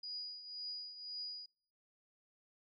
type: tone with tremolo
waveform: sine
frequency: 4905 Hz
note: D#8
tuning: 26 cents flat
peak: -40 dBFS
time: 0.03-1.46 s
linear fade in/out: 5 ms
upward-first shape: triangle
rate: 1.9 Hz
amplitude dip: 70%
effects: noise-tail reverb RT60 0.5 s tail -23 dB re dry